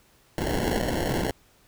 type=noise with sample-and-hold; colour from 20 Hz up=violet; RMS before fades=-26 dBFS; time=0.38-1.31 s; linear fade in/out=2 ms; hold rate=1225 Hz; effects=pink hiss -60 dBFS RMS until 1.67 s